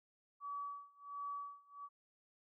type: tone with tremolo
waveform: sine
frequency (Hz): 1142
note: D6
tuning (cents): -49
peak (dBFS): -40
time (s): 0.4-1.89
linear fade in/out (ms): 50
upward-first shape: sine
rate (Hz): 1.4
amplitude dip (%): 95
effects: none